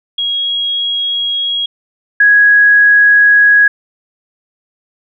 sine tone pair in turn, 3299 / 1662.9 Hz, G#7 / G#6, -12 / +2 cents, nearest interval octave, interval 1186 cents, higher first, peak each -13 / -4 dBFS, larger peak second, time 0.18-1.66 / 2.2-3.68 s, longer neither, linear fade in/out 5 ms, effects none

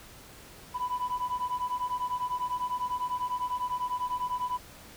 sine beating tone pair, 987.8 / 997.8 Hz, B5 / B5, 0 / +17 cents, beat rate 10 Hz, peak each -31 / -30 dBFS, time 0.74-4.58 s, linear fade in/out 20 ms, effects tanh soft clip ceiling -25 dBFS + pink hiss -50 dBFS RMS until 4.96 s

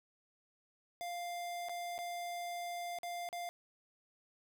square tone with dropouts, 698.5 Hz, F5, in tune, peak -40 dBFS, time 1.01-3.49 s, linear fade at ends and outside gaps 0 ms, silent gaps 1.686-1.694 / 1.98-1.988 / 2.987-3.032 / 3.289-3.328 s, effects none

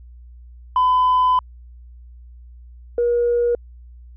sine tone pair in turn, 1008 / 477.8 Hz, B5 / A#4, +35 / +43 cents, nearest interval octave + minor second, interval 1292 cents, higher first, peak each -11 / -14 dBFS, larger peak first, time 0.76-1.39 / 2.98-3.55 s, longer first, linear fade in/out 2 ms, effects tanh soft clip ceiling -11 dBFS + added 60 Hz sine -39 dBFS peak until 4.16 s

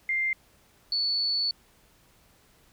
sine tone pair in turn, 2099 / 4448 Hz, C7 / C#8, +5 / +5 cents, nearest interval octave + minor second, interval 1300 cents, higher second, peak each -24 dBFS, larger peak neither, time 0.09-0.33 / 0.92-1.51 s, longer second, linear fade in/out 2 ms, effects pink hiss -61 dBFS RMS until 2.72 s

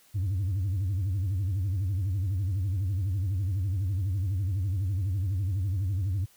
sine tone with vibrato, 95.6 Hz, G2, 43 cents flat, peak -23 dBFS, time 0.14-6.26 s, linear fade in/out 20 ms, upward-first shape sine, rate 12 Hz, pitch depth 160 cents each way, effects tanh soft clip ceiling -24 dBFS + white hiss -60 dBFS RMS until 6.36 s

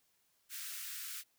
white high-pass noise, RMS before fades -44 dBFS, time 0.49-1.24 s, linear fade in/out 50 ms, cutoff 1300 Hz, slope 48 dB/octave, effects white hiss -75 dBFS RMS until 1.38 s

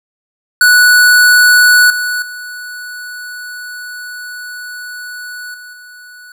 square tone with level steps, 1476 Hz, F#6, 5 cents flat, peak -5 / -15 / -25 / -31 / -34 dBFS, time 0.61-6.32 s, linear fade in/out 2 ms, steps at 1.9 / 2.22 / 5.54 / 5.73 s, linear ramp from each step 2 ms, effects none

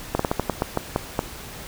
slowing click train, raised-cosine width 1 ms, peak -6 dBFS, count 10, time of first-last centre 0.15-1.191 s, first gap 44 ms, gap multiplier 1.23, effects pink hiss -38 dBFS RMS until 1.67 s

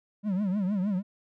triangle tone with vibrato, 196 Hz, G3, in tune, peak -23 dBFS, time 0.23-1.03 s, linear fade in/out 50 ms, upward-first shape triangle, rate 6.5 Hz, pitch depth 180 cents each way, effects none

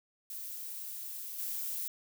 violet noise with level steps, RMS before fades -42 / -37 dBFS, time 0.3-1.88 s, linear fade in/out 2 ms, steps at 1.38 s, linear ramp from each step 10 ms, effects none

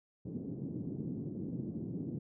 pink band-pass noise, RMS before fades -40 dBFS, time 0.25-2.19 s, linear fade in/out 10 ms, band 130 to 320 Hz, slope 24 dB/octave, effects none

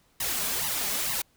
white noise with flanger, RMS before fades -29 dBFS, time 0.2-1.22 s, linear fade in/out 5 ms, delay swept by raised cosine 1 to 5 ms, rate 2.2 Hz, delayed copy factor +0.9, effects pink hiss -65 dBFS RMS until 1.36 s

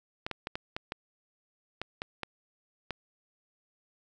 clicks, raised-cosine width 0.3 ms, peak -18 dBFS, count 10, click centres 0.265 / 0.313 / 0.471 / 0.555 / 0.765 / 0.921 / 1.816 / 2.019 / 2.233 / 2.907 s, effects none

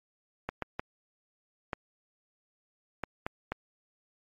clicks, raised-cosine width 0.5 ms, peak -17 dBFS, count 7, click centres 0.49 / 0.623 / 0.795 / 1.732 / 3.037 / 3.265 / 3.52 s, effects MP3 64 kbps

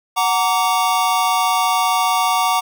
square chord, Gb augmented, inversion none, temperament just, 740 / 925 / 1156.2 Hz, Gb5 / Bb5 / D6, 0 / -14 / -27 cents, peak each -20 dBFS, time 0.16-2.61 s, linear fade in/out 20 ms, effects none

